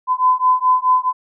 sine beating tone pair, 1012 / 1016.7 Hz, B5 / B5, +42 / +50 cents, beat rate 4.7 Hz, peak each -15 dBFS, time 0.07-1.13 s, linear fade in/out 50 ms, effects none

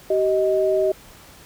sine tone pair together, 383.7 / 626 Hz, G4 / D#5, -37 / +10 cents, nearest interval minor sixth, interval 847 cents, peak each -19 dBFS, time 0.1-0.92 s, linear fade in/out 5 ms, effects pink hiss -46 dBFS RMS until 1.45 s

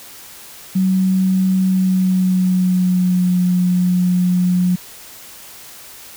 sine tone with pitch glide, 188 to 180.13 Hz, F#3 to F#3, +28 to -46 cents, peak -12 dBFS, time 0.75-4.76 s, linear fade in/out 10 ms, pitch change -74 cents, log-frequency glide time 1.62-3.39 s, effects white hiss -38 dBFS RMS until 6.16 s

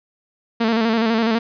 sawtooth tone with vibrato, 225.9 Hz, A3, 46 cents sharp, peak -12 dBFS, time 0.6-1.39 s, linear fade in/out 10 ms, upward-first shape square, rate 12 Hz, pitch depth 47 cents each way, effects resampled to 11025 Hz + 7-bit

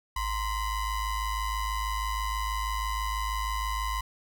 square ring-modulated tone, 493.9 Hz, B4, in tune, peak -26 dBFS, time 0.16-4.01 s, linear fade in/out 5 ms, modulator 547 Hz, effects none

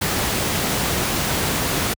pink noise, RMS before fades -21 dBFS, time 0.01-1.94 s, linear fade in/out 10 ms, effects high-pass 60 Hz 12 dB/octave

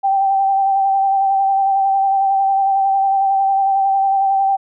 sine tone with vibrato, 781 Hz, G5, 7 cents flat, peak -12 dBFS, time 0.03-4.57 s, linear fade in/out 20 ms, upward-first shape sine, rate 11 Hz, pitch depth 22 cents each way, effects none

